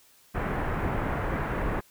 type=low-pass noise; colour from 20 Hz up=pink; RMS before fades=-29 dBFS; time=0.34-1.81 s; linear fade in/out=20 ms; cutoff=1900 Hz; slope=24 dB/octave; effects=white hiss -59 dBFS RMS until 1.9 s